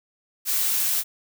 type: noise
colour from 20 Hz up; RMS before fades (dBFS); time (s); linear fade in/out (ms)
blue; -23; 0.45-1.04; 50
effects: none